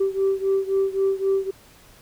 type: beating tone pair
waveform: sine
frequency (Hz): 387.1 / 390.9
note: G4 / G4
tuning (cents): -22 / -5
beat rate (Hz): 3.8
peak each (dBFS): -20 / -22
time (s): 0-1.51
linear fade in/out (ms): 10
effects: tanh soft clip ceiling -14 dBFS + pink hiss -51 dBFS RMS until 2.01 s